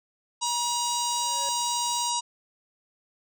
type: harmonic tone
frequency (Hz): 956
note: A#5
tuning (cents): +43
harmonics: 1 / 3 / 4 / 5 / 6 / 7 / 8 / 9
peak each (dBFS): -28 / -37 / -34 / -35 / -34 / -35 / -37 / -37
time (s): 0.41-2.21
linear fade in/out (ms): 20
type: band-stop noise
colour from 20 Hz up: white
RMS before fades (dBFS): -46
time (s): 0.43-2.12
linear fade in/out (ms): 50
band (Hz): 230 to 1700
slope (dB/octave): 24
type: tone with exponential growth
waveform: square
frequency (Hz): 558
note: C#5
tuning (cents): +11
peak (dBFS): -36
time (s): 0.93-1.49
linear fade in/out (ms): 0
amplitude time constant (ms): 120
effects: none